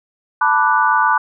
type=chord; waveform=sine; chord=B minor seventh; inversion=third; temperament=equal; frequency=880 / 987.8 / 1174.7 / 1480 Hz; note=A5 / B5 / D6 / F#6; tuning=0 / 0 / 0 / 0 cents; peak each=-17 dBFS; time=0.41-1.18 s; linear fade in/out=5 ms; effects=none